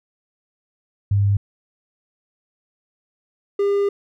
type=tone pair in turn; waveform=sine / triangle; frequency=100.5 / 402 Hz; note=G2 / G4; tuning=+44 / +44 cents; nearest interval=2 octaves; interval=2400 cents; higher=second; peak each=-14 dBFS; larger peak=neither; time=1.11-1.37 / 3.59-3.89 s; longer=second; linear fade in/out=5 ms; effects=none